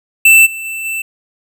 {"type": "tone with level steps", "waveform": "square", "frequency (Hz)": 2663, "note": "E7", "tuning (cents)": 17, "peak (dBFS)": [-4, -23, -21, -18], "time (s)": [0.25, 1.02], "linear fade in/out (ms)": 5, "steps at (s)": [0.45, 0.64, 0.84], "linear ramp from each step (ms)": 20, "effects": []}